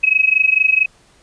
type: tone with amplitude modulation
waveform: sine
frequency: 2552 Hz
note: D#7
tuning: 43 cents sharp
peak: -7 dBFS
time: 0.03-0.86 s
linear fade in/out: 10 ms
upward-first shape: sine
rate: 24.4 Hz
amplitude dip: 90%
effects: pink hiss -52 dBFS RMS until 1.22 s + resampled to 22050 Hz